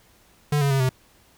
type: tone with pitch steps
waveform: square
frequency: 147.2 / 140.2 / 135.6 / 129.4 Hz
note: D3 / C#3 / C#3 / C3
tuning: +4 / +20 / -38 / -19 cents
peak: -19 dBFS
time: 0.52-0.892 s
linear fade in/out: 5 ms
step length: 93 ms
effects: pink hiss -57 dBFS RMS until 1.37 s